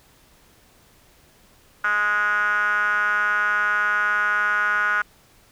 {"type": "tone with band-pass filter", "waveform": "5% pulse", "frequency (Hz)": 207.7, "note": "G#3", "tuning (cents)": 0, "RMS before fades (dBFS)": -21, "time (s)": [1.84, 5.02], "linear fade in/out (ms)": 5, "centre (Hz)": 1400, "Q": 9.6, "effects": ["pink hiss -55 dBFS RMS until 5.51 s"]}